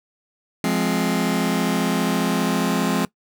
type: chord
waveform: sawtooth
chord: F minor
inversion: none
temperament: just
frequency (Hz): 174.61 / 209.5 / 261.9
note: F3 / Ab3 / C4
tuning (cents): 0 / +15 / +2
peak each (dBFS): -19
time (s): 0.64-3.05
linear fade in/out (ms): 2
effects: noise-tail reverb RT60 0.1 s tail -21 dB re dry